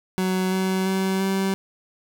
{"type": "tone with pitch steps", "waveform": "30% pulse", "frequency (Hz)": [186.3, 188.46, 190.65, 192.87], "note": ["F#3", "F#3", "G3", "G3"], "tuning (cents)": [12, 32, -48, -28], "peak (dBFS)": -18, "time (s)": [0.18, 1.54], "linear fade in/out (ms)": 0, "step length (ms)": 340, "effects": []}